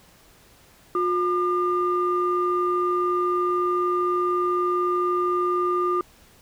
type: tone pair together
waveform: sine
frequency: 357.6 / 1204 Hz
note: F4 / D6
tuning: +41 / +43 cents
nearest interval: octave + major sixth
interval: 2102 cents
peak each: -22 dBFS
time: 0.95-6.01 s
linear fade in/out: 2 ms
effects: tanh soft clip ceiling -13 dBFS + pink hiss -54 dBFS RMS until 6.41 s